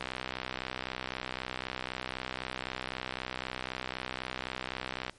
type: click train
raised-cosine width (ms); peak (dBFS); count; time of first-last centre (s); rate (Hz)
0.3; -18; 326; 0.01-5.096; 63.9
effects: pink hiss -61 dBFS RMS until 5.18 s + MP3 48 kbps